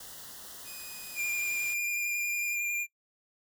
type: band-stop noise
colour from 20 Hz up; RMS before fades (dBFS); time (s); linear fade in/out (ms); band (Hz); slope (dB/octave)
white; -46; 0-1.74; 5; 2000 to 2800; 96
type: tone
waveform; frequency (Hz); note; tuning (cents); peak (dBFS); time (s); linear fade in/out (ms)
10% pulse; 2489; D#7; 0; -34; 0.64-2.58; 50
type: tone with vibrato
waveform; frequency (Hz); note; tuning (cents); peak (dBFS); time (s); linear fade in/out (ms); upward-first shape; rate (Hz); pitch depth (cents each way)
square; 2400; D7; +37; -30; 1.15-2.87; 50; sine; 11; 17
effects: noise-tail reverb RT60 0.1 s tail -21 dB re dry